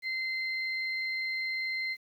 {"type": "tone pair together", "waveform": "sine", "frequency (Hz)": [2069, 4172], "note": ["C7", "C8"], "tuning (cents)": [-20, -6], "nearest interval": "octave", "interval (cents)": 1214, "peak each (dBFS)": [-31, -39], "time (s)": [0.02, 1.97], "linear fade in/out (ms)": 50, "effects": ["10-bit"]}